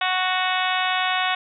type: harmonic tone with a mistuned harmonic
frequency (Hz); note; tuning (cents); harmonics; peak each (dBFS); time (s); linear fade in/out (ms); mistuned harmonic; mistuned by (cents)
369.7; F#4; -1; 2 / 3 / 4 / 5 / 6 / 7 / 8 / 9 / 10; -25 / -27 / -28 / -29 / -30 / -30 / -31 / -32 / -32; 0.01-1.35; 5; 9; +25
effects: none